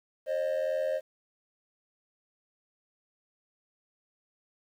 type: tone pair together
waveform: triangle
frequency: 533.1 / 616 Hz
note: C5 / D#5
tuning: +32 / -17 cents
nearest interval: minor third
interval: 251 cents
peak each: -27 dBFS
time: 0.26-1.01 s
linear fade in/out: 50 ms
effects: tanh soft clip ceiling -22 dBFS + 10-bit